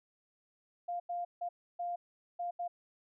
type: tone bursts at uneven times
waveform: sine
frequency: 700 Hz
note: F5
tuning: 4 cents sharp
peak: -34 dBFS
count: 6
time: 0.88-1 / 1.09-1.25 / 1.41-1.49 / 1.79-1.96 / 2.39-2.51 / 2.59-2.68 s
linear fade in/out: 10 ms
effects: none